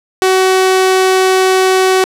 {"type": "tone", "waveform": "sawtooth", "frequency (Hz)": 376, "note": "F#4", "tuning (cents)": 28, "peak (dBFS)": -4, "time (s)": [0.22, 2.04], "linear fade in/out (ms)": 0, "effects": ["low-pass 11000 Hz 12 dB/octave", "7-bit"]}